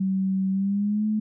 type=tone with pitch glide; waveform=sine; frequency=191 to 214.4 Hz; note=G3 to A3; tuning=-45 to -45 cents; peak=-21 dBFS; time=0-1.2 s; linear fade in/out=10 ms; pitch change=+200 cents; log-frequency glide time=0.51-1.06 s; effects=none